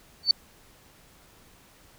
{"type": "tone with exponential growth", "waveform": "sine", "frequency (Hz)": 4511, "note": "C#8", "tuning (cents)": 29, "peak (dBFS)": -11, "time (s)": [0.23, 0.31], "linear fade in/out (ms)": 2, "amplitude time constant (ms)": 17, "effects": ["pink hiss -56 dBFS RMS until 1.98 s"]}